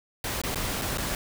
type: noise with dropouts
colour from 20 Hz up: pink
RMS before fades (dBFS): -30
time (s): 0.24-1.15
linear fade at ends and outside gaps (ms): 1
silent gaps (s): 0.416-0.436 / 0.546-0.557 / 0.815-0.819 / 0.974-0.982
effects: none